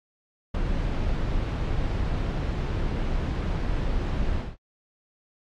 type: noise with ADSR envelope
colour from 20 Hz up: brown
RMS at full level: -21 dBFS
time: 0.54-4.57 s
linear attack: 11 ms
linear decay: 5 ms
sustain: -5 dB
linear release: 220 ms
effects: low-pass 4000 Hz 12 dB/octave + AAC 64 kbps